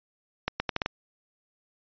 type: accelerating click train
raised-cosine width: 0.3 ms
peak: -10 dBFS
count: 6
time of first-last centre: 0.48-0.861 s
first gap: 120 ms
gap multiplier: 0.77
effects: resampled to 11025 Hz